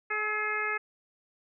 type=harmonic tone with a mistuned harmonic; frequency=423.9 Hz; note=G#4; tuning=35 cents sharp; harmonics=1 / 2 / 3 / 4 / 5 / 6; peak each=-38 / -41 / -34 / -33 / -33 / -38 dBFS; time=0.1-0.78 s; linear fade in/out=10 ms; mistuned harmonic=3; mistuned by=+24 cents; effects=none